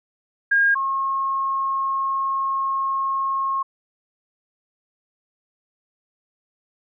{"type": "tone pair in turn", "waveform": "sine", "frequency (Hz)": [1621, 1081.9], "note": ["G#6", "C#6"], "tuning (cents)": [-42, -42], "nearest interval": "perfect fifth", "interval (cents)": 700, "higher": "first", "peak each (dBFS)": [-14, -20], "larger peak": "first", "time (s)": [[0.51, 0.75], [0.75, 3.63]], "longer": "second", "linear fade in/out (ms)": 10, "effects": []}